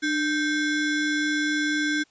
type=ring-modulated tone; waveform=square; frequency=932.3 Hz; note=A#5; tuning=in tune; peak=-20 dBFS; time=0.02-2.04 s; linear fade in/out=20 ms; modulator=633 Hz; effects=white hiss -62 dBFS RMS until 2.1 s + resampled to 16000 Hz